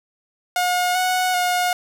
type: tone with pitch steps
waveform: sawtooth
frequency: 719 / 736 / 719 Hz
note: F#5 / F#5 / F#5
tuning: -50 / -9 / -50 cents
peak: -14 dBFS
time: 0.56-1.73 s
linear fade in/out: 2 ms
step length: 390 ms
effects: none